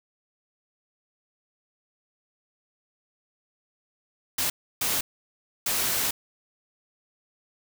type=noise bursts at uneven times; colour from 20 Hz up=white; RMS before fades=-26 dBFS; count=3; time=4.38-4.5 / 4.81-5.01 / 5.66-6.11 s; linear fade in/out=5 ms; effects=none